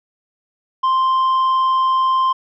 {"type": "tone with tanh clipping", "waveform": "sine", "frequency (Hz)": 1046.5, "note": "C6", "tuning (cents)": 0, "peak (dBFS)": -14, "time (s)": [0.83, 2.33], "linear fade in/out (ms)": 10, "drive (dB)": 4, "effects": []}